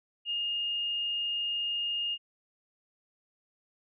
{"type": "tone", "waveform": "sine", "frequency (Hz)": 2837, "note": "F7", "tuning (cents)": 27, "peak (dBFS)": -29, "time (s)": [0.25, 2.18], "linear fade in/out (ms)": 50, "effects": []}